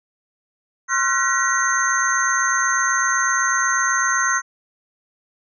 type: tone cluster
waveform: sine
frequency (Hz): 1066 / 1371 / 1499 / 1908 / 6310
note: C6 / F6 / F#6 / A#6 / G8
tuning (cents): +32 / -32 / +22 / +40 / +10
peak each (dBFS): -23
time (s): 0.88-4.42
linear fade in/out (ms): 50
effects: none